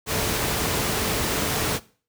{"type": "tone in noise", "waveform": "sine", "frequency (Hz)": 440, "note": "A4", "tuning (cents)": 0, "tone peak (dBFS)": -34, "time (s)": [0.06, 1.8], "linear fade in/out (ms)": 50, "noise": "pink", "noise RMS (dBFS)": -24, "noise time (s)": [0.06, 1.8], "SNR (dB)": -13, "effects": ["noise-tail reverb RT60 0.4 s tail -19 dB re dry", "high-pass 60 Hz 12 dB/octave"]}